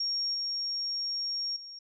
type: tone with level steps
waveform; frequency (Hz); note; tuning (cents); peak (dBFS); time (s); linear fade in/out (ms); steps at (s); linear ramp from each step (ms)
sine; 5560; F8; -9; -28 / -30 / -42; 0-1.79; 5; 0.34 / 1.56; 5
effects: none